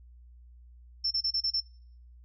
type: tone bursts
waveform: sine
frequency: 5360 Hz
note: E8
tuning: 28 cents sharp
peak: -25 dBFS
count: 6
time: 1.04-1.606 s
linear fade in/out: 10 ms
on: 71 ms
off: 28 ms
effects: noise-tail reverb RT60 0.6 s tail -25 dB re dry + added 60 Hz sine -50 dBFS peak until 2.24 s